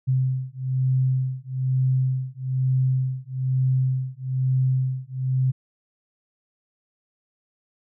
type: beating tone pair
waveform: sine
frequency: 129.6 / 130.7 Hz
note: C3 / C3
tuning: -16 / -1 cents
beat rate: 1.1 Hz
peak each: -23 dBFS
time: 0.07-5.52 s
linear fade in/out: 20 ms
effects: none